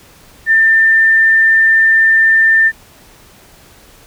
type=tone; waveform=sine; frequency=1792 Hz; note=A6; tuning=31 cents sharp; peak=-6 dBFS; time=0.46-2.72 s; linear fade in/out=50 ms; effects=pink hiss -43 dBFS RMS until 4.06 s